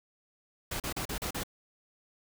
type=noise bursts; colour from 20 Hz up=pink; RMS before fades=-35 dBFS; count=6; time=0.71-1.435 s; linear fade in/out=5 ms; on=90 ms; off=37 ms; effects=none